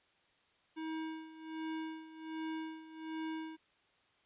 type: tone with tremolo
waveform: square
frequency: 318.4 Hz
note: D#4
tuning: 40 cents sharp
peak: -38 dBFS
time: 0.76-3.57 s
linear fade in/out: 20 ms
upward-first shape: sine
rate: 1.3 Hz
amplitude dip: 80%
effects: white hiss -71 dBFS RMS until 4.25 s + resampled to 8000 Hz